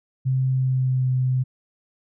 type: tone with pitch glide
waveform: sine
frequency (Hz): 130.81 to 128.49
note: C3 to C3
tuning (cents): 0 to -31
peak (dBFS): -18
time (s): 0.25-1.44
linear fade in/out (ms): 20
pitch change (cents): -31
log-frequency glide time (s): 0.48-1.11
effects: none